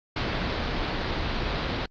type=low-pass noise; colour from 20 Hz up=pink; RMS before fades=-28 dBFS; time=0.16-1.86 s; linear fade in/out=5 ms; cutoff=4700 Hz; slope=48 dB/octave; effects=Opus 48 kbps